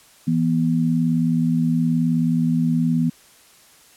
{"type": "tone pair together", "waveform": "sine", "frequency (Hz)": [164.81, 243.8], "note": ["E3", "B3"], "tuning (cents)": [0, -22], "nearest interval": "perfect fifth", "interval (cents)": 678, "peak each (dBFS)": -19, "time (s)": [0.27, 3.1], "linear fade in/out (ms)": 10, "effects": ["white hiss -51 dBFS RMS until 3.96 s", "low-pass 12000 Hz 12 dB/octave"]}